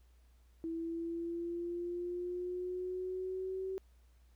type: linear sweep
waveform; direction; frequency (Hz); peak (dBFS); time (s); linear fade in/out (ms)
sine; up; 327.9 to 381.5; -36; 0.64-3.78; 0
effects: added 60 Hz sine -61 dBFS peak until 4.35 s + pink hiss -75 dBFS RMS until 4.35 s